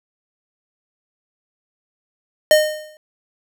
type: tone with exponential decay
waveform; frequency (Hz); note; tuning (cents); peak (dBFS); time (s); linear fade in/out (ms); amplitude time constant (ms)
square; 613; D#5; -26; -7; 2.51-2.97; 1; 100
effects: none